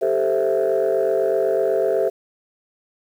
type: chord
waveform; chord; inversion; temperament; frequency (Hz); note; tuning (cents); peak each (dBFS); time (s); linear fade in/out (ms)
sine; A minor seventh; third; equal; 392 / 440 / 523.3 / 659.3; G4 / A4 / C5 / E5; 0 / 0 / 0 / 0; -21; 0.01-2.1; 20
effects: tanh soft clip ceiling -11 dBFS + 8-bit